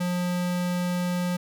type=tone; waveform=square; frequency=178.1 Hz; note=F3; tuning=34 cents sharp; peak=-25 dBFS; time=0-1.37 s; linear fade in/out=10 ms; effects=none